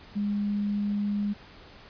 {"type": "tone", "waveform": "sine", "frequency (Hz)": 204.9, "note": "G#3", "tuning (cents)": -23, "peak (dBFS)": -25, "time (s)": [0.15, 1.34], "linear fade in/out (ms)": 20, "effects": ["pink hiss -50 dBFS RMS until 1.89 s", "resampled to 11025 Hz"]}